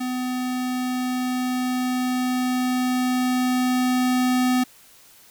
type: tone with level ramp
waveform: square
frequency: 252.3 Hz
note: B3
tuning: 37 cents sharp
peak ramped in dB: -25 to -18 dBFS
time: 0-4.64 s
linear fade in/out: 10 ms
effects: white hiss -51 dBFS RMS until 5.3 s